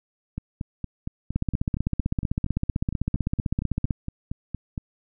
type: two click trains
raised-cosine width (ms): 5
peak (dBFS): -17 / -11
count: 20 / 41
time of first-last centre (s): 0.38-4.778 / 1.36-3.908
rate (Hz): 4.32 / 15.7
effects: none